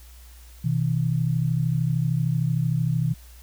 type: tone pair together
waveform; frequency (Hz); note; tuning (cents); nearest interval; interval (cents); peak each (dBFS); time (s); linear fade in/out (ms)
sine; 126.85 / 160; B2 / D#3; +47 / +49; major third; 402; -23 / -23; 0.64-3.14; 10
effects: added 60 Hz sine -44 dBFS peak until 3.42 s + white hiss -53 dBFS RMS until 3.42 s